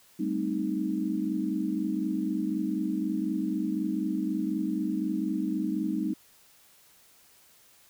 sine chord, A half-diminished seventh, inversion third, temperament equal, 196 / 220 / 261.6 / 311.1 Hz, G3 / A3 / C4 / Eb4, 0 / 0 / 0 / 0 cents, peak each -32 / -34 / -34 / -30 dBFS, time 0.19-6.14 s, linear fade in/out 10 ms, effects white hiss -59 dBFS RMS until 7.89 s

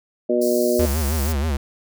harmonic tone, 121.5 Hz, B2, 28 cents flat, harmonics 2 / 3 / 4 / 5, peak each -23 / -20 / -24 / -21 dBFS, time 0.29-0.86 s, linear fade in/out 10 ms
white high-pass noise, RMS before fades -31 dBFS, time 0.41-1.33 s, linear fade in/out 10 ms, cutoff 4200 Hz, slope 96 dB/octave
square tone with vibrato, 74.4 Hz, D2, 23 cents sharp, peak -20 dBFS, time 0.79-1.57 s, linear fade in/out 5 ms, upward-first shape sine, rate 6.3 Hz, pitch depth 150 cents each way
effects none

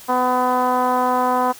10% pulse tone with low-pass filter, 251.3 Hz, B3, 30 cents sharp, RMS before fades -18 dBFS, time 0.08-1.53 s, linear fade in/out 20 ms, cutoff 1000 Hz, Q 2.5, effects white hiss -41 dBFS RMS until 1.59 s

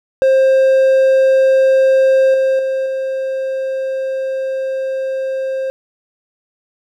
triangle tone with level steps, 530 Hz, C5, 22 cents sharp, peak -6 / -9 / -13 / -15 dBFS, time 0.22-5.7 s, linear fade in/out 0 ms, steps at 2.34 / 2.59 / 2.86 s, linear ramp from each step 2 ms, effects none

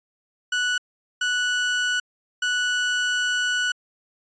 30% pulse tone bursts at uneven times, 1477 Hz, F#6, 3 cents flat, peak -18 dBFS, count 3, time 0.52-0.78 / 1.21-2 / 2.42-3.72 s, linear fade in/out 5 ms, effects resampled to 16000 Hz

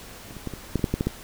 clicks, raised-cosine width 3 ms, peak -28 / -26 / -16 / -21 / -9 / -21 / -7 / -10 / -10 / -10 dBFS, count 10, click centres 0.308 / 0.367 / 0.473 / 0.537 / 0.757 / 0.794 / 0.842 / 0.94 / 1.009 / 1.07 s, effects pink hiss -43 dBFS RMS until 1.23 s

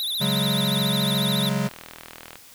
square tone with vibrato, 3729 Hz, A#7, in tune, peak -25 dBFS, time 0-1.49 s, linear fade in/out 0 ms, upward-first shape triangle, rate 14 Hz, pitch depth 160 cents each way
square chord, C# suspended fourth, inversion none, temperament equal, 138.59 / 185 / 207.7 Hz, C#3 / F#3 / G#3, 0 / 0 / 0 cents, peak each -27 dBFS, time 0.2-1.69 s, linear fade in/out 20 ms
click train, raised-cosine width 0.3 ms, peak -22 dBFS, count 36, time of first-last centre 1.49-2.356 s, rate 40.4 Hz
effects white hiss -48 dBFS RMS until 2.54 s

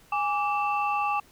sine tone cluster, 824 / 1164 / 2665 Hz, G#5 / D6 / E7, -14 / -16 / +18 cents, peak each -26 / -27 / -32 dBFS, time 0.12-1.2 s, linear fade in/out 5 ms, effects tanh soft clip ceiling -15 dBFS + pink hiss -57 dBFS RMS until 1.31 s

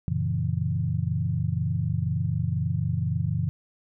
sine chord, F# dominant seventh, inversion none, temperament equal, 92.5 / 116.54 / 138.59 / 164.81 Hz, F#2 / A#2 / C#3 / E3, 0 / 0 / 0 / 0 cents, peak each -29 dBFS, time 0.08-3.49 s, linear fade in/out 0 ms, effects none

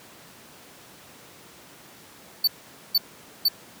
square tone bursts, 4503 Hz, C#8, 26 cents sharp, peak -17 dBFS, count 3, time 2.44-3.485 s, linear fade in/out 5 ms, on 35 ms, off 470 ms, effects pink hiss -48 dBFS RMS until 3.8 s + high-pass 150 Hz 12 dB/octave

